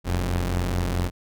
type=tone pair together; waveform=sawtooth; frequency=42.31 / 89.3 Hz; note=E1 / F2; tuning=+46 / +39 cents; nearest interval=octave + minor second; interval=1293 cents; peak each=-22 / -21 dBFS; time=0.04-1.11 s; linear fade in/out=50 ms; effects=none